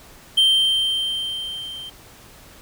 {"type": "tone with level ramp", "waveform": "triangle", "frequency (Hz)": 3136, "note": "G7", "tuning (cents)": 0, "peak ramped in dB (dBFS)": [-10, -31], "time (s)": [0.37, 1.9], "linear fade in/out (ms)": 10, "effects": ["pink hiss -46 dBFS RMS until 2.61 s"]}